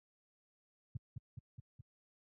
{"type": "tone with echo", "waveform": "sine", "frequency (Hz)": 117, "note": "A#2", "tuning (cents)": 7, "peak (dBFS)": -36, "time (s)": [0.95, 0.97], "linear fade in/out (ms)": 5, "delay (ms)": 210, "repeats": 4, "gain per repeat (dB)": -3, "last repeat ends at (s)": 1.81, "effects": ["high-pass 60 Hz 12 dB/octave"]}